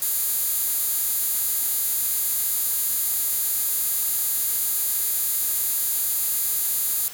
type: tone with high-pass filter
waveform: 15% pulse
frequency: 414.8 Hz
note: G#4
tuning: 2 cents flat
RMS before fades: -24 dBFS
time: 0.02-7.08 s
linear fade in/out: 0 ms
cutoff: 11000 Hz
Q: 1.4
effects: white hiss -39 dBFS RMS until 7.13 s